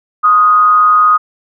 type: tone with frequency modulation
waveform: sine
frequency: 1244.5 Hz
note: D#6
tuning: in tune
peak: -5 dBFS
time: 0.23-1.18 s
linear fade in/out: 20 ms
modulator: 178 Hz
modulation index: 0.3
effects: none